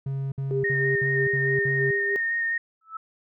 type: tone bursts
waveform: triangle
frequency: 136.2 Hz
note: C#3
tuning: 30 cents flat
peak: -24 dBFS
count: 6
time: 0.06-1.91 s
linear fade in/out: 5 ms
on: 260 ms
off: 58 ms
type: tone with tremolo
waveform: sine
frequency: 400.8 Hz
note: G4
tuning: 38 cents sharp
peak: -23 dBFS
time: 0.51-2.16 s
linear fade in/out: 0 ms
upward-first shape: sine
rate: 3.1 Hz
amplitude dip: 55%
type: tone with vibrato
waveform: sine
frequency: 1844 Hz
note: A#6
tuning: 19 cents flat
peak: -23 dBFS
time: 0.64-2.58 s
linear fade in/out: 5 ms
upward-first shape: square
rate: 4.8 Hz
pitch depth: 12 cents each way
type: tone with exponential growth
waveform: sine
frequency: 1311 Hz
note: E6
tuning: 10 cents flat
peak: -28 dBFS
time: 2.81-2.97 s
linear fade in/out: 5 ms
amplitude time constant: 33 ms
effects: none